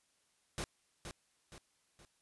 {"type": "noise with echo", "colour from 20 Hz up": "pink", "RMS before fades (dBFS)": -39, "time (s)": [0.58, 0.64], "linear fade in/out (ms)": 0, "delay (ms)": 470, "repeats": 3, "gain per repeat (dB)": -7, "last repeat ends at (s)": 2.05, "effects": ["white hiss -75 dBFS RMS until 2.21 s", "resampled to 24000 Hz"]}